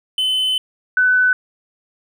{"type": "tone pair in turn", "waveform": ["triangle", "sine"], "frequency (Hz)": [3039, 1502], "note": ["F#7", "F#6"], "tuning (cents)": [46, 26], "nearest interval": "octave", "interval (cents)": 1220, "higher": "first", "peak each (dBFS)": [-14, -11], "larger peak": "second", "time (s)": [[0.18, 0.58], [0.97, 1.33]], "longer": "first", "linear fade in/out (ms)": 2, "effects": []}